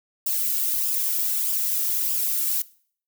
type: noise with flanger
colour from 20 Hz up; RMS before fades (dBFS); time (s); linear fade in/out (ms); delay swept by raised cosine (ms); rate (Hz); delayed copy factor
violet; -24; 0.26-2.62; 5; 0.48 to 1.98; 1.6; -0.5
effects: noise-tail reverb RT60 0.5 s tail -20 dB re dry